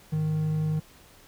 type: tone pair together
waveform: triangle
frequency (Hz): 103.83 / 155.57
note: G#2 / D#3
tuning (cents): 0 / 0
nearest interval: perfect fifth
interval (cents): 700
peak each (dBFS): -34 / -22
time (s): 0.12-0.8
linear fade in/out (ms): 10
effects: pink hiss -54 dBFS RMS until 1.27 s